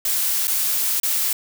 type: noise with dropouts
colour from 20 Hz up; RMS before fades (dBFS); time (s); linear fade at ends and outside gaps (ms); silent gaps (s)
blue; -21; 0.05-1.33; 2; 0.472-0.479 / 1-1.032
effects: none